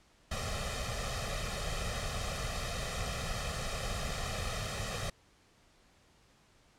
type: noise with comb filter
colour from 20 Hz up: pink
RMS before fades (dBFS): -36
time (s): 0.31-5.1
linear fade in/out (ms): 5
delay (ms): 1.6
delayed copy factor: +0.85
effects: pink hiss -65 dBFS RMS until 6.78 s + low-pass 8000 Hz 12 dB/octave